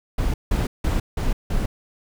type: noise bursts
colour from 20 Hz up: brown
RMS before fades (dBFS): -21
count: 5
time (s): 0.18-1.66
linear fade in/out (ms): 5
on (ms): 160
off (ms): 170
effects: none